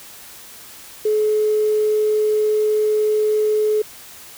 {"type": "tone with tanh clipping", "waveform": "triangle", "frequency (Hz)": 427.1, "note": "G#4", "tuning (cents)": 48, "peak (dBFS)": -14, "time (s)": [1.05, 3.82], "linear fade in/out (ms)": 5, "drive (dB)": 2, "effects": ["white hiss -40 dBFS RMS until 4.37 s"]}